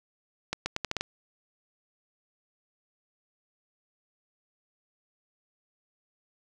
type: accelerating click train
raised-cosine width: 0.2 ms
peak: -12 dBFS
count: 7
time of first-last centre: 0.53-1.01 s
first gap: 130 ms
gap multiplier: 0.8
effects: none